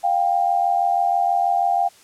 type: tone pair together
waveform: sine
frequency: 703.8 / 790 Hz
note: F5 / G5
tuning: +13 / +13 cents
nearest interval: major second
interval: 200 cents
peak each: -19 dBFS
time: 0.03-1.89 s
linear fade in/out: 20 ms
effects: white hiss -50 dBFS RMS until 2.03 s + low-pass 10000 Hz 12 dB/octave